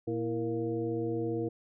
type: harmonic tone with a mistuned harmonic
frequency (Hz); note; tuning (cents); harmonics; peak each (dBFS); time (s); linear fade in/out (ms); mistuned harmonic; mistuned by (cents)
116.54; A#2; 0; 1 / 2 / 3 / 4 / 6; -37 / -41 / -33 / -34 / -46; 0.07-1.49; 10; 3; -91
effects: none